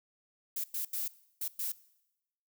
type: noise bursts at uneven times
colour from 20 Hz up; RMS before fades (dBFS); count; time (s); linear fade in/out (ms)
violet; -35; 5; 0.56-0.64 / 0.74-0.85 / 0.93-1.08 / 1.41-1.48 / 1.59-1.72; 5
effects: noise-tail reverb RT60 0.9 s tail -20 dB re dry